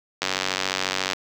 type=click train; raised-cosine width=0.2 ms; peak=-5 dBFS; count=87; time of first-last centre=0.22-1.133 s; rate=94.2 Hz; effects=high-pass 200 Hz 12 dB/octave + 7-bit